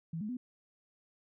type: tone with pitch steps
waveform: sine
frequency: 163.9 / 211.4 / 249.5 Hz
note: E3 / G#3 / B3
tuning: -10 / +31 / +18 cents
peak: -35 dBFS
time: 0.13-0.37 s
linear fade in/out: 5 ms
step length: 80 ms
effects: none